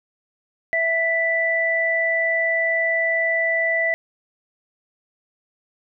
sine tone pair together, 660 / 1977.8 Hz, E5 / B6, +2 / +2 cents, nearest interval octave + perfect fifth, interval 1900 cents, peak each -23 / -19 dBFS, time 0.73-3.94 s, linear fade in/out 0 ms, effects none

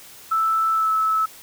sine tone with pitch glide, 1318.5 to 1302.6 Hz, E6 to E6, 0 to -21 cents, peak -17 dBFS, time 0.31-1.26 s, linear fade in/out 10 ms, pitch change -21 cents, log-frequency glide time 0.74-0.9 s, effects white hiss -44 dBFS RMS until 1.42 s

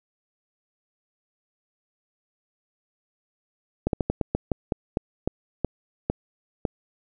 slowing click train, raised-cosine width 2 ms, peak -9 dBFS, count 13, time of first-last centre 3.87-6.652 s, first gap 62 ms, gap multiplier 1.22, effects none

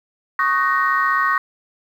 sine chord, D# minor seventh, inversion third, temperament equal with one note detuned, 1108.7 / 1244.5 / 1511.1 / 1864.7 Hz, C#6 / D#6 / F#6 / A#6, 0 / 0 / +36 / 0 cents, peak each -18 / -22 / -23 / -20 dBFS, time 0.39-1.38 s, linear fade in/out 2 ms, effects tanh soft clip ceiling -6 dBFS + 8-bit

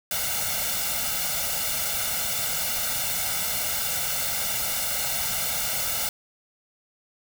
white noise with comb filter, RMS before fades -27 dBFS, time 0.11-6.09 s, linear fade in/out 2 ms, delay 1.4 ms, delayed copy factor +1, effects none

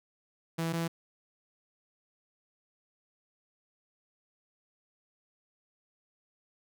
sawtooth tone pair in turn, 164.81 / 166.53 Hz, E3 / E3, 0 / +18 cents, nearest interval unison, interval 18 cents, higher second, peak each -26 dBFS, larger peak neither, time 0.58-0.73 / 0.73-0.88 s, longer neither, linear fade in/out 10 ms, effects none

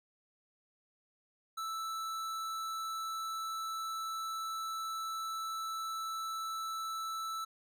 sine tone with hard clipping, 1318.5 Hz, E6, in tune, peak -38 dBFS, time 1.57-7.45 s, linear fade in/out 10 ms, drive 17 dB, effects none

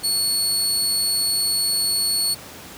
25% pulse tone, 4400 Hz, C#8, 14 cents flat, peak -14 dBFS, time 0.03-2.35 s, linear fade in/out 20 ms, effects pink hiss -39 dBFS RMS until 2.77 s + high-pass 80 Hz 12 dB/octave

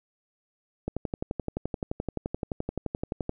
click train, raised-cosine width 2 ms, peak -16 dBFS, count 29, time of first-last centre 0.88-3.294 s, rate 11.6 Hz, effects none

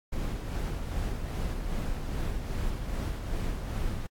brown noise with tremolo, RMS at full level -30 dBFS, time 0.12-4.07 s, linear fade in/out 10 ms, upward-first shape sine, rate 2.5 Hz, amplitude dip 40%, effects AAC 64 kbps

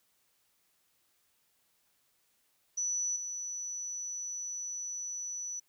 sine tone with level steps, 5940 Hz, F#8, 6 cents sharp, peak -30 / -36 dBFS, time 2.77-5.6 s, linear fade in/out 10 ms, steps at 3.16 s, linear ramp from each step 2 ms, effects white hiss -73 dBFS RMS until 5.68 s

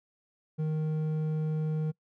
sine tone with hard clipping, 155.56 Hz, D#3, in tune, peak -29 dBFS, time 0.58-1.92 s, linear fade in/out 20 ms, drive 6 dB, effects noise-tail reverb RT60 0.1 s tail -25 dB re dry

